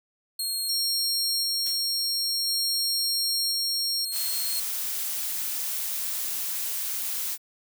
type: tone with tremolo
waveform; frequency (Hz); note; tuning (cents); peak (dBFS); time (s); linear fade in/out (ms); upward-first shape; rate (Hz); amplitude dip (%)
20% pulse; 4259; C8; +30; -21; 0.39-4.6; 5; square; 0.48; 25
type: tone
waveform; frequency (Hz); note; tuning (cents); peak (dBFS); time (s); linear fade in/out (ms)
triangle; 5520; F8; -21; -25; 0.69-4.05; 5
type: noise with exponential decay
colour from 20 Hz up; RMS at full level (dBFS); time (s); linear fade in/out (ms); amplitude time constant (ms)
blue; -33; 1.66-1.93; 2; 58
type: noise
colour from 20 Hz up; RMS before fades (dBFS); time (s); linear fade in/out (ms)
blue; -30; 4.11-7.38; 50
effects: none